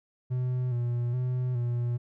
triangle tone with vibrato, 123.2 Hz, B2, 4 cents flat, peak -24 dBFS, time 0.3-1.98 s, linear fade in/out 20 ms, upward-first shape square, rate 1.2 Hz, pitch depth 41 cents each way, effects none

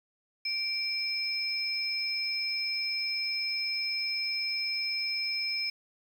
sine tone pair together, 2344 / 5172 Hz, D7 / E8, -4 / -34 cents, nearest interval octave + major second, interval 1370 cents, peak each -33 / -31 dBFS, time 0.45-5.7 s, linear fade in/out 5 ms, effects 9-bit

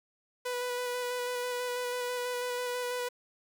sawtooth tone with vibrato, 493.4 Hz, B4, 2 cents flat, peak -28 dBFS, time 0.45-3.09 s, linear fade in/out 10 ms, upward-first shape square, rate 6.1 Hz, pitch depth 12 cents each way, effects 9-bit

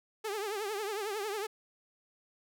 sawtooth tone with vibrato, 415.3 Hz, G#4, in tune, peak -30 dBFS, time 0.24-1.47 s, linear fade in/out 10 ms, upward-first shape triangle, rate 11 Hz, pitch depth 140 cents each way, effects none

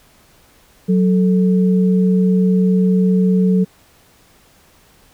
sine tone pair together, 185 / 440 Hz, F#3 / A4, 0 / 0 cents, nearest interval octave + minor third, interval 1500 cents, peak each -11 / -20 dBFS, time 0.88-3.65 s, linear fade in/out 20 ms, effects pink hiss -51 dBFS RMS until 5.13 s

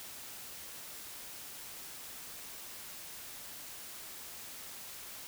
silence, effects white hiss -47 dBFS RMS until 5.27 s

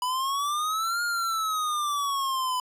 square exponential two-way sweep, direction up then down, 987.8 to 1425 to 999 Hz, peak -26 dBFS, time 0.02-2.6 s, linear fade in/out 2 ms, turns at 1.03 s, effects resampled to 32000 Hz

